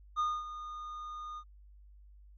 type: tone with ADSR envelope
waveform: triangle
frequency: 1224 Hz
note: D#6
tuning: 29 cents flat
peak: -25 dBFS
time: 0.16-1.44 s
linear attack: 34 ms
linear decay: 240 ms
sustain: -13 dB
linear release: 65 ms
effects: added 50 Hz sine -53 dBFS peak until 2.37 s + MP3 32 kbps